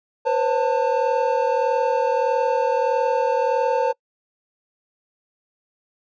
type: tone cluster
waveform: triangle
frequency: 492.4 / 534 / 893 Hz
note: B4 / C5 / A5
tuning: -5 / +35 / +25 cents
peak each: -20 dBFS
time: 0.25-3.93 s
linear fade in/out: 20 ms
effects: noise-tail reverb RT60 0.1 s tail -26 dB re dry + resampled to 16000 Hz